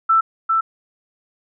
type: tone with echo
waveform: sine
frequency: 1328 Hz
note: E6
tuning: 12 cents sharp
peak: -11 dBFS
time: 0.09-0.21 s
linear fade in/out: 10 ms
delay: 400 ms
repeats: 1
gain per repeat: -3 dB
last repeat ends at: 0.61 s
effects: none